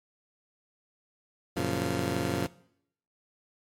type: chord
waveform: 15% pulse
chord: Gb major seventh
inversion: none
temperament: just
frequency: 92.5 / 115.62 / 138.75 / 173.43 Hz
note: Gb2 / Bb2 / Db3 / F3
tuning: 0 / -14 / +2 / -12 cents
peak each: -28 dBFS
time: 1.56-2.47 s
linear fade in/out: 10 ms
effects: noise-tail reverb RT60 0.7 s tail -20 dB re dry + MP3 64 kbps